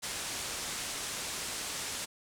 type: low-pass noise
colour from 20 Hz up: white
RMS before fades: -38 dBFS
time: 0.02-2.06 s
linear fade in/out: 20 ms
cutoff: 9500 Hz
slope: 24 dB/octave
effects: none